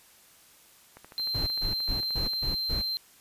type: click train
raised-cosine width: 0.5 ms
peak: -31 dBFS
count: 19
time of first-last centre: 0.97-2.334 s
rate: 13.2 Hz
type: tone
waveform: triangle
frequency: 4131 Hz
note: C8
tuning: 23 cents flat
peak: -27 dBFS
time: 1.18-2.97 s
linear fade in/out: 0 ms
type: noise bursts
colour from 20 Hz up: brown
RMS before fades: -32 dBFS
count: 6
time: 1.34-2.82 s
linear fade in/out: 10 ms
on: 130 ms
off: 140 ms
effects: white hiss -57 dBFS RMS until 3.2 s + resampled to 32000 Hz